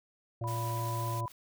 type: harmonic tone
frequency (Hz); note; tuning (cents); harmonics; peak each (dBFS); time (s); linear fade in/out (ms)
115.9; A#2; -10; 1 / 3 / 5 / 6; -33 / -44 / -44 / -46; 0.41-1.26; 5
type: tone with pitch glide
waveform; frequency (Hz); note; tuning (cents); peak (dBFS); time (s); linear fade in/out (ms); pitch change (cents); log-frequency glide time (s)
sine; 987 to 995.6; B5 to B5; -1 to +14; -36; 0.44-1.28; 0; +15; 0.7-1.11
type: noise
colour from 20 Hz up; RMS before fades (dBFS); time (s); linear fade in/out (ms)
white; -46; 0.47-1.21; 10
type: noise with exponential growth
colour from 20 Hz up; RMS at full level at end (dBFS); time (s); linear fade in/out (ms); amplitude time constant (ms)
white; -49; 1.21-1.32; 2; 23
effects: none